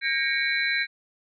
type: tone cluster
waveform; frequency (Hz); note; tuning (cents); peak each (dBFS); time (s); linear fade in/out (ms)
sine; 1609 / 1871 / 2229 / 2371 / 4002; G6 / A#6 / C#7 / D7 / B7; +45 / +6 / +9 / +16 / +22; -27 / -30 / -27 / -34 / -30; 0.01-0.87; 50
effects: none